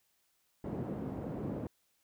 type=band-pass noise; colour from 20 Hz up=pink; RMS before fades=-39 dBFS; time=0.64-1.67 s; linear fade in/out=2 ms; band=130 to 450 Hz; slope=12 dB/octave; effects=white hiss -75 dBFS RMS until 2.03 s